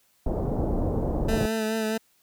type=low-pass noise; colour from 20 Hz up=pink; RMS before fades=-26 dBFS; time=0.26-1.46 s; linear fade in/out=5 ms; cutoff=690 Hz; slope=24 dB/octave
type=tone with vibrato; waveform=20% pulse; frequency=220 Hz; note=A3; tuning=in tune; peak=-20 dBFS; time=1.28-1.98 s; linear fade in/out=10 ms; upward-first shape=sine; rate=4.7 Hz; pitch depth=26 cents each way
effects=white hiss -65 dBFS RMS until 2.22 s